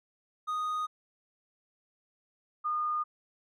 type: tone pair in turn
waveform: triangle / sine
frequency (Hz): 1241 / 1221.1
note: D#6 / D#6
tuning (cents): -5 / -33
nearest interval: unison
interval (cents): 28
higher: first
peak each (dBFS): -28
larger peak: neither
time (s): 0.47-0.87 / 2.64-3.04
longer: neither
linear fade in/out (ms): 20
effects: none